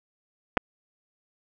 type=clicks; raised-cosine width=0.5 ms; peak=-6 dBFS; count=2; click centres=0.571 / 0.575 s; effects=none